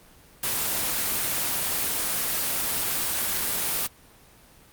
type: noise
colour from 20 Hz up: white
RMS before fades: -26 dBFS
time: 0.43-3.87 s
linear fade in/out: 5 ms
effects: pink hiss -53 dBFS RMS until 4.72 s + Opus 24 kbps